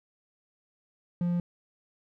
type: tone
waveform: triangle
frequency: 174.61 Hz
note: F3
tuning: in tune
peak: -23 dBFS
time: 1.21-1.4 s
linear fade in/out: 2 ms
effects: none